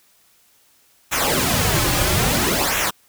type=noise with flanger; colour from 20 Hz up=pink; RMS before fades=-19 dBFS; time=1.11-2.91 s; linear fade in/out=20 ms; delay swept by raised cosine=0.21 to 4.51 ms; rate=0.6 Hz; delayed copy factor=-0.75; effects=white hiss -57 dBFS RMS until 3.08 s